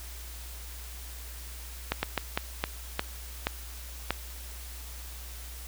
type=slowing click train; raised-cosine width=0.3 ms; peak=-10 dBFS; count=8; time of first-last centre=1.92-4.106 s; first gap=110 ms; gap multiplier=1.34; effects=added 60 Hz sine -41 dBFS peak until 5.67 s + white hiss -46 dBFS RMS until 5.67 s